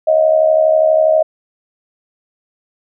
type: tone with amplitude modulation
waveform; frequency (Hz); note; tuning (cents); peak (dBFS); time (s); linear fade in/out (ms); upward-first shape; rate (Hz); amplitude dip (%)
sine; 632; D#5; +27; -5; 0.07-1.23; 10; sine; 72.3; 70
effects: none